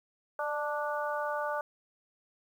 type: harmonic tone with a mistuned harmonic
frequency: 293.7 Hz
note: D4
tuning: in tune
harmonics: 2 / 3 / 4 / 5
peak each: -34 / -36 / -37 / -38 dBFS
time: 0.39-1.61 s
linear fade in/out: 2 ms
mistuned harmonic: 2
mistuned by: +19 cents
effects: 10-bit